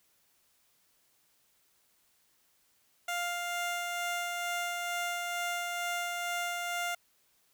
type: tone with tremolo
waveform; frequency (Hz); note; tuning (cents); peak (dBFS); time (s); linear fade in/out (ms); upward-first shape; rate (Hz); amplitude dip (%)
15% pulse; 700; F5; +4; -25; 3.08-6.95; 5; sine; 2.2; 25
effects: white hiss -70 dBFS RMS until 7.53 s